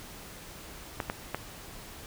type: clicks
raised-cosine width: 0.5 ms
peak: -15 dBFS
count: 3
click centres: 1.002 / 1.099 / 1.346 s
effects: pink hiss -46 dBFS RMS until 2.06 s